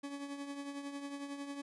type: tone with tremolo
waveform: 40% pulse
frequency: 282 Hz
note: C#4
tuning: 30 cents sharp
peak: -38 dBFS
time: 0.03-1.62 s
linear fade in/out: 10 ms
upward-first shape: triangle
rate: 11 Hz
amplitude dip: 60%
effects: resampled to 24000 Hz